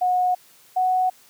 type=tone pair in turn; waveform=sine; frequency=728 / 740.3 Hz; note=F#5 / F#5; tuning=-28 / +1 cents; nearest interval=unison; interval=29 cents; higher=second; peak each=-17 dBFS; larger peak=neither; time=0.01-0.35 / 0.76-1.1 s; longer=neither; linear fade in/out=10 ms; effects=white hiss -53 dBFS RMS until 1.29 s + high-pass 100 Hz 12 dB/octave